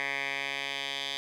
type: tone with band-pass filter sweep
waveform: 10% pulse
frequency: 138.59 Hz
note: C#3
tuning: in tune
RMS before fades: -34 dBFS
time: 0-1.17 s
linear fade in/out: 0 ms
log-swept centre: 2100 to 3400 Hz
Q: 2.8
effects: none